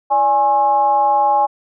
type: tone with frequency modulation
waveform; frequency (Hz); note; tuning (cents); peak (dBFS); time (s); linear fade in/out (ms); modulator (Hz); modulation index
sine; 830.6; G#5; 0; -11; 0.1-1.47; 20; 247; 0.6
effects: none